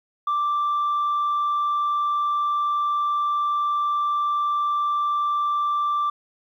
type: tone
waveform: sine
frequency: 1174.7 Hz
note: D6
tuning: in tune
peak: -18 dBFS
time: 0.27-6.1 s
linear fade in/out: 5 ms
effects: tanh soft clip ceiling -18 dBFS + 10-bit